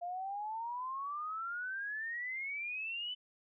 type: exponential sweep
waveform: sine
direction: up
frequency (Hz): 689 to 3029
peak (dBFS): -37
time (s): 0.01-3.15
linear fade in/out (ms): 20
effects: none